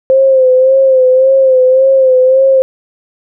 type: tone with vibrato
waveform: sine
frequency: 523.3 Hz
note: C5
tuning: in tune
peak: -4 dBFS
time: 0.1-2.62 s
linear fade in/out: 0 ms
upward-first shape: sine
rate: 1.8 Hz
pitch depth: 46 cents each way
effects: none